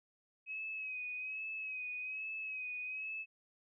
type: tone with vibrato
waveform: sine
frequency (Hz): 2543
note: D#7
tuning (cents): +37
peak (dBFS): -39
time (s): 0.46-3.26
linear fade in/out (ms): 50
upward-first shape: sine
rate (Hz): 1.2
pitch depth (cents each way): 45
effects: none